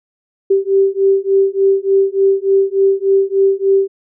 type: beating tone pair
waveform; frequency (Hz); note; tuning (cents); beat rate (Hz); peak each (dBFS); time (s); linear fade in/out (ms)
sine; 388.5 / 391.9; G4 / G4; -16 / 0; 3.4; -13; 0.5-3.88; 10
effects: none

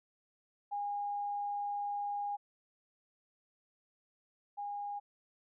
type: tone pair in turn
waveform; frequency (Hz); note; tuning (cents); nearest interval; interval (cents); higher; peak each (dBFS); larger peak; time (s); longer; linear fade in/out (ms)
sine; 816 / 816; G#5 / G#5; -31 / -31; unison; 0; neither; -34 / -37; first; 0.71-2.37 / 4.57-5; first; 20
effects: none

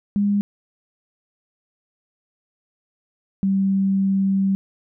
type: tone pair in turn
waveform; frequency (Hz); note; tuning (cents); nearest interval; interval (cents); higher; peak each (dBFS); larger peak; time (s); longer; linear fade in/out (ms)
sine; 203 / 194.14; G#3 / G3; -39 / -16; minor second; 77; first; -16; neither; 0.16-0.41 / 3.43-4.55; second; 0
effects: none

